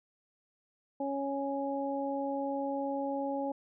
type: harmonic tone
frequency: 277.2 Hz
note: C#4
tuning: in tune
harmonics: 1 / 2 / 3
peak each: -35 / -35 / -37 dBFS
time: 1-3.52 s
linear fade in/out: 5 ms
effects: none